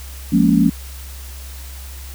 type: chord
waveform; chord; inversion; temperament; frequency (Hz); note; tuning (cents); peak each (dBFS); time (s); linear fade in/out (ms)
sine; Bb minor seventh; second; just; 174.81 / 209.8 / 233.1 / 279.7; F3 / Ab3 / Bb3 / Db4; +2 / +18 / 0 / +16; -16; 0.32-0.7; 10
effects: added 66 Hz sine -31 dBFS peak until 2.14 s + white hiss -39 dBFS RMS until 2.14 s